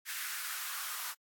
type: noise with high-pass filter sweep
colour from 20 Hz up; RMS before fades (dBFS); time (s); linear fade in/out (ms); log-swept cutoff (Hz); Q
white; -39; 0.05-1.15; 50; 1700 to 1100; 3
effects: AAC 64 kbps

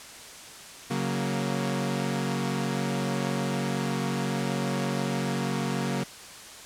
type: chord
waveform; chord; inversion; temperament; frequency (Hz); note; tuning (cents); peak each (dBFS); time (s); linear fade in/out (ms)
sawtooth; F# major; second; equal; 138.59 / 185 / 233.1; C#3 / F#3 / A#3; 0 / 0 / 0; -27; 0.9-6.04; 10
effects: white hiss -44 dBFS RMS until 6.65 s + low-pass 9000 Hz 12 dB/octave

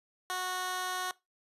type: tone with high-pass filter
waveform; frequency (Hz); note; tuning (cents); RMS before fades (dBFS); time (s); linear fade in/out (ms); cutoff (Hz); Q
15% pulse; 367.5; F#4; -12; -35; 0.3-1.11; 0; 760; 0.64
effects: noise-tail reverb RT60 0.2 s tail -20 dB re dry + resampled to 32000 Hz

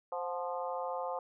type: harmonic tone with a mistuned harmonic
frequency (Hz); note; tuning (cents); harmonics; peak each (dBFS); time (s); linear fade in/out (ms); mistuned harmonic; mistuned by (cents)
174.61; F3; 0; 3 / 4 / 5 / 6 / 7; -38 / -40 / -40 / -43 / -46; 0.12-1.19; 2; 4; +51
effects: none

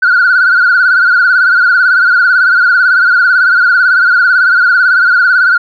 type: tone with vibrato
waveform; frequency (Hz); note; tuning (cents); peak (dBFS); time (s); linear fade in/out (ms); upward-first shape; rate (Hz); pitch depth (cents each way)
sine; 1458; F#6; -26; -3; 0.02-5.58; 10; sine; 18; 85
effects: tanh soft clip ceiling -2 dBFS

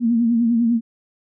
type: tone with vibrato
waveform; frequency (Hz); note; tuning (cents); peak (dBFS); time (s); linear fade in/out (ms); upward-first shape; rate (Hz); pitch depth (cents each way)
sine; 233.1; A#3; 0; -14; 0-0.81; 50; triangle; 10; 73
effects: none

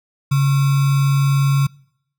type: tone with sample-and-hold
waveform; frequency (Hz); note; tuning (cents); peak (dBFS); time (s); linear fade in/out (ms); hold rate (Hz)
sine; 138.7; C#3; +1; -12; 0.31-1.67; 10; 1225
effects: noise-tail reverb RT60 0.7 s tail -25 dB re dry

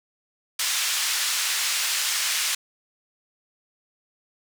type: band-pass noise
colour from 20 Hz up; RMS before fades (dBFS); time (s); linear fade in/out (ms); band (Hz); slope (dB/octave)
white; -25; 0.59-2.55; 5; 1500 to 7400; 12
effects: none

